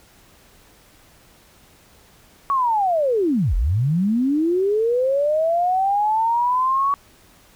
sine linear two-way sweep, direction down then up, 1130 to 37.35 to 1130 Hz, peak -16 dBFS, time 2.5-6.94 s, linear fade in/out 0 ms, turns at 3.55 s, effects pink hiss -52 dBFS RMS until 7.55 s

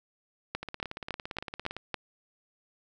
two click trains, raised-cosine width 0.3 ms, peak -21 / -15 dBFS, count 21 / 6, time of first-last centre 0.63-1.766 / 0.55-1.943 s, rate 17.6 / 3.59 Hz, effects none

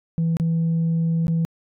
sine tone with dropouts, 164.81 Hz, E3, in tune, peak -16 dBFS, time 0.18-1.45 s, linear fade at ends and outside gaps 0 ms, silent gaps 0.369-0.399 / 1.269-1.281 s, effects tanh soft clip ceiling -16 dBFS

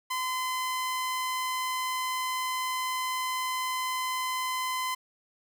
sawtooth tone, 1024 Hz, C6, 38 cents flat, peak -25 dBFS, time 0.1-4.95 s, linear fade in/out 10 ms, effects none

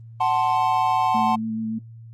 triangle chord, F# diminished, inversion none, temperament equal with one note detuned, 746.4 / 880 / 1046.5 Hz, F#5 / A5 / C6, +15 / 0 / 0 cents, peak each -20 / -20 / -21 dBFS, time 0.2-1.36 s, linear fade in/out 10 ms
sine tone with vibrato, 221.6 Hz, A3, 13 cents sharp, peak -24 dBFS, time 1.14-1.79 s, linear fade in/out 10 ms, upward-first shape square, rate 7 Hz, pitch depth 11 cents each way
effects added 114 Hz sine -39 dBFS peak until 2.13 s + Opus 32 kbps

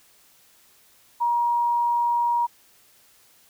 sine tone, 950 Hz, A#5, 33 cents sharp, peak -19 dBFS, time 1.2-2.47 s, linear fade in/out 20 ms, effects white hiss -57 dBFS RMS until 3.49 s

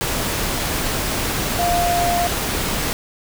sine tone in noise, 698.5 Hz, F5, in tune, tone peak -17 dBFS, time 1.59-2.27 s, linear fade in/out 0 ms, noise pink, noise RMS -22 dBFS, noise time 0.01-2.93 s, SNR +2 dB, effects none

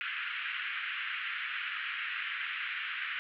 pink band-pass noise, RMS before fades -37 dBFS, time 0.01-3.19 s, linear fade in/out 0 ms, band 1400 to 3000 Hz, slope 48 dB/octave, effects none

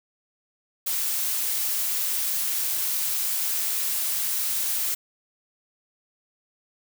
blue noise, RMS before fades -26 dBFS, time 0.86-4.95 s, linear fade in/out 10 ms, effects none

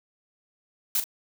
blue noise with echo, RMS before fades -24 dBFS, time 0.95-1 s, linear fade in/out 2 ms, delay 41 ms, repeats 1, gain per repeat -10 dB, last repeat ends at 1.041 s, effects none

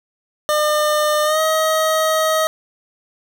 25% pulse tone with pitch glide, 603 to 632.2 Hz, D5 to D#5, +46 to +27 cents, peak -11 dBFS, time 0.49-2.47 s, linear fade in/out 0 ms, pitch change +81 cents, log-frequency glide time 1.24-1.4 s, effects none

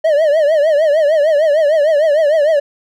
triangle tone with vibrato, 609 Hz, D#5, 37 cents flat, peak -7 dBFS, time 0.04-2.6 s, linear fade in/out 10 ms, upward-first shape triangle, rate 6.6 Hz, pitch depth 150 cents each way, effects none

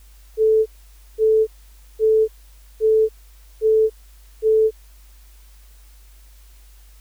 sine tone bursts, 438 Hz, A4, 8 cents flat, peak -12 dBFS, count 6, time 0.37-4.71 s, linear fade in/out 50 ms, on 290 ms, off 520 ms, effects added 50 Hz sine -44 dBFS peak until 7 s + white hiss -55 dBFS RMS until 7 s

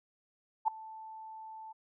sine tone with ADSR envelope, 880 Hz, A5, in tune, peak -22 dBFS, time 0.65-1.73 s, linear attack 30 ms, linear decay 3 ms, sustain -22 dB, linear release 16 ms, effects none

